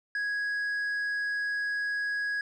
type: tone with tanh clipping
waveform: sine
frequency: 1661.2 Hz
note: G#6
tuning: in tune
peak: -29 dBFS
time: 0.15-2.41 s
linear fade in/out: 2 ms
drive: 4 dB
effects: none